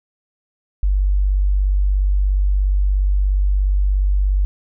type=tone; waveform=sine; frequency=48.49 Hz; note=G1; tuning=18 cents flat; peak=-13 dBFS; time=0.83-4.45 s; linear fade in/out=0 ms; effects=none